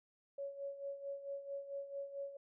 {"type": "tone with tremolo", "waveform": "sine", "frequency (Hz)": 558, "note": "C#5", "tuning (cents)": 11, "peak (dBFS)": -39, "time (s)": [0.38, 2.37], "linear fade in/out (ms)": 5, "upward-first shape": "sine", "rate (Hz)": 4.5, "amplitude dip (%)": 70, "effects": []}